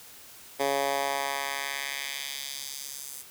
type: tone with high-pass filter sweep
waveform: 10% pulse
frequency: 139.1 Hz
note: C#3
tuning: 6 cents sharp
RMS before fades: -32 dBFS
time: 0.59-3.23 s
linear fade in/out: 20 ms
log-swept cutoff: 440 to 8900 Hz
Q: 1.2
effects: white hiss -49 dBFS RMS until 3.3 s